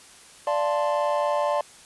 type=chord; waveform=triangle; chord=D minor seventh; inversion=none; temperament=equal with one note detuned; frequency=587.3 / 691.2 / 880 / 1046.5 Hz; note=D5 / F5 / A5 / C6; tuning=0 / -18 / 0 / 0 cents; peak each=-22 / -28 / -26 / -27 dBFS; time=0.47-1.61 s; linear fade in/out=2 ms; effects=white hiss -49 dBFS RMS until 1.85 s + resampled to 24000 Hz